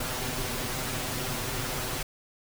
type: noise with comb filter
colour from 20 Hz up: pink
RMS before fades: -32 dBFS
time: 0-2.03 s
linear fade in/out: 5 ms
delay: 7.9 ms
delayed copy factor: +0.85
effects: none